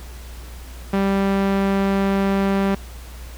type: tone with low-pass filter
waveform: sawtooth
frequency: 196 Hz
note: G3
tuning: in tune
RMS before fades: -19 dBFS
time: 0.93-2.75 s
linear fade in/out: 5 ms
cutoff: 2700 Hz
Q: 0.58
effects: added 60 Hz sine -34 dBFS peak until 3.37 s + pink hiss -43 dBFS RMS until 3.37 s